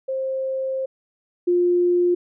sine tone pair in turn, 529 / 353.1 Hz, C5 / F4, +19 / +19 cents, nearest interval perfect fifth, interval 700 cents, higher first, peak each -22 / -15 dBFS, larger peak second, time 0.08-0.86 / 1.47-2.15 s, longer first, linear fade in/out 10 ms, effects none

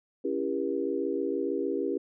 sine chord, C# diminished seventh, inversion none, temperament just, 277.2 / 332.6 / 399.1 / 479 Hz, C#4 / E4 / G4 / Bb4, 0 / +16 / +31 / +47 cents, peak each -33 / -33 / -31 / -34 dBFS, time 0.24-1.98 s, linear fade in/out 10 ms, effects none

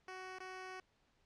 10% pulse tone with dropouts, 373 Hz, F#4, 14 cents sharp, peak -38 dBFS, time 0.08-0.8 s, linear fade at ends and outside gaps 2 ms, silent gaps 0.386-0.403 s, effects pink hiss -75 dBFS RMS until 1.25 s + low-pass 5000 Hz 12 dB/octave

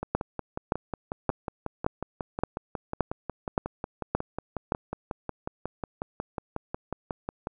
two click trains, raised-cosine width 1 ms, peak -9 / -17 dBFS, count 9 / 42, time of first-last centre 0.15-4.721 / 0.03-7.471 s, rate 1.75 / 5.51 Hz, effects none

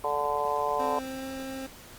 harmonic tone, 146 Hz, D3, 10 cents flat, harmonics 3 / 4 / 5 / 6 / 7, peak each -33 / -32 / -32 / -32 / -30 dBFS, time 0.04-0.99 s, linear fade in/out 2 ms
25% pulse tone with pitch glide, 261.6 to 265.7 Hz, C4 to C4, 0 to +27 cents, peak -31 dBFS, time 0.79-1.67 s, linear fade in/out 10 ms, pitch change +27 cents, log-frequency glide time 0.94-1.27 s
effects pink hiss -48 dBFS RMS until 1.98 s + Opus 32 kbps

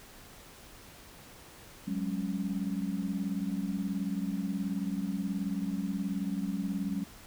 sine chord, F# suspended second, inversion none, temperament equal with one note detuned, 185 / 203.6 / 277.2 Hz, F#3 / G#3 / C#4, 0 / -34 / 0 cents, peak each -34 / -34 / -37 dBFS, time 1.87-7.04 s, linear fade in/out 10 ms, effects pink hiss -52 dBFS RMS until 7.26 s

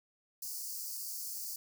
white high-pass noise, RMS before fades -41 dBFS, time 0.42-1.56 s, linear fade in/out 5 ms, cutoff 4500 Hz, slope 96 dB/octave, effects none

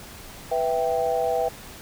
sine chord, E minor, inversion second, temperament equal, 493.9 / 659.3 / 784 Hz, B4 / E5 / G5, 0 / 0 / 0 cents, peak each -25 / -25 / -26 dBFS, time 0.51-1.49 s, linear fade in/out 10 ms, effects pink hiss -42 dBFS RMS until 1.81 s

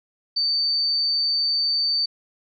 sine tone, 4576 Hz, D8, 46 cents flat, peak -19 dBFS, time 0.36-2.06 s, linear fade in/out 10 ms, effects none

